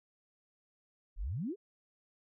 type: exponential sweep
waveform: sine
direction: up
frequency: 33.44 to 448.4 Hz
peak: -34 dBFS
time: 1.16-1.56 s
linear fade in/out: 50 ms
effects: none